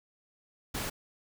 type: noise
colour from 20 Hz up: pink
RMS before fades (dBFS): -35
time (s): 0.74-0.9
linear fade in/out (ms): 10
effects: none